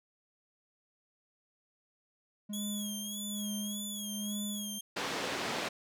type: tone with tremolo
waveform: triangle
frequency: 207.6 Hz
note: G#3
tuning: in tune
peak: -33 dBFS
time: 2.49-4.79 s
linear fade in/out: 10 ms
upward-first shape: sine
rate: 1.2 Hz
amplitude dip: 55%
type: tone with vibrato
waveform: 15% pulse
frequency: 3322 Hz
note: G#7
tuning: in tune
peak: -32 dBFS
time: 2.53-4.81 s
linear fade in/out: 5 ms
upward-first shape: sine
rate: 1.7 Hz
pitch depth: 84 cents each way
type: band-pass noise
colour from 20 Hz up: pink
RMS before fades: -36 dBFS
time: 4.96-5.69 s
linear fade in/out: 10 ms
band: 280 to 5100 Hz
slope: 12 dB/octave
effects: none